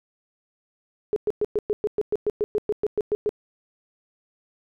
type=tone bursts; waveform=sine; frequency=420.5 Hz; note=G#4; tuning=22 cents sharp; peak=-19 dBFS; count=16; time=1.13-3.292 s; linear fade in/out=0 ms; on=32 ms; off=110 ms; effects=none